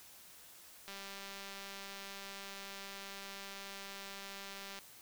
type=click train; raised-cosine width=0.2 ms; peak=-30 dBFS; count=771; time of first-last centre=0.88-4.789 s; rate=197 Hz; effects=white hiss -57 dBFS RMS until 5.01 s